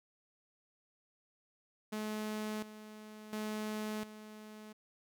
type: tone with tremolo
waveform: sawtooth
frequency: 214.2 Hz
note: A3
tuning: 46 cents flat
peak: -33 dBFS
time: 1.92-4.73 s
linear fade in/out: 10 ms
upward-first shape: square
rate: 0.71 Hz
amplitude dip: 75%
effects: none